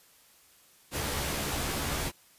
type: noise with comb filter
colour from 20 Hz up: pink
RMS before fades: -32 dBFS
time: 0.91-2.12 s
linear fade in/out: 50 ms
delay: 14 ms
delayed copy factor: +0.65
effects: white hiss -60 dBFS RMS until 2.38 s + resampled to 32000 Hz

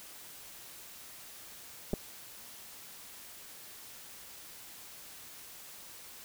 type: clicks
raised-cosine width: 2 ms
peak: -19 / -19 dBFS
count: 2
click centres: 1.933 / 1.938 s
effects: white hiss -50 dBFS RMS until 6.24 s

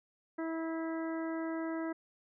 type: harmonic tone with a mistuned harmonic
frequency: 325.1 Hz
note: E4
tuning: 24 cents flat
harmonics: 1 / 2 / 3 / 4 / 5 / 6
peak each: -35 / -42 / -47 / -48 / -49 / -51 dBFS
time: 0.38-1.93 s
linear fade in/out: 10 ms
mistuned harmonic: 6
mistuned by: +18 cents
effects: none

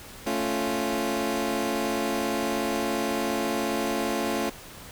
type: chord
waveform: 20% pulse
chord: A augmented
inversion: none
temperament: equal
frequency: 220 / 277.2 / 349.2 Hz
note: A3 / C#4 / E#4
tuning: 0 / 0 / 0 cents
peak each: -25 dBFS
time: 0.26-4.5 s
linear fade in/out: 10 ms
effects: pink hiss -44 dBFS RMS until 4.91 s

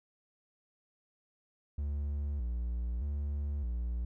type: tone with vibrato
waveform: triangle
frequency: 65.41 Hz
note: C2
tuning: in tune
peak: -30 dBFS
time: 1.78-4.05 s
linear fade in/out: 5 ms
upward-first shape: square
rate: 0.81 Hz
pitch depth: 170 cents each way
effects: none

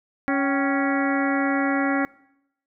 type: harmonic tone with a mistuned harmonic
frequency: 277.6 Hz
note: C#4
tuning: 3 cents sharp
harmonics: 1 / 2 / 3 / 4 / 5 / 6 / 7 / 8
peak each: -22 / -29 / -29 / -33 / -30 / -31 / -31 / -36 dBFS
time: 0.28-2.05 s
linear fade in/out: 0 ms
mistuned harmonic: 3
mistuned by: -110 cents
effects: noise-tail reverb RT60 0.8 s tail -23 dB re dry

